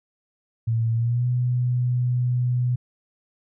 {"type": "tone with pitch glide", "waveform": "sine", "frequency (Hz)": [114.2, 123.82], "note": ["A#2", "B2"], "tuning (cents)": [-35, 5], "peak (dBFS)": -19, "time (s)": [0.67, 2.76], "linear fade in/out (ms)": 10, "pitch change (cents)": 140, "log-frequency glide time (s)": [0.94, 1.26], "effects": []}